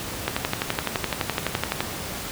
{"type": "click train", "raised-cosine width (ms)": 0.3, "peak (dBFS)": -6, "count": 19, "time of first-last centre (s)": [0.28, 1.805], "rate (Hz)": 11.8, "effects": ["pink hiss -32 dBFS RMS until 2.31 s", "high-pass 60 Hz 12 dB/octave"]}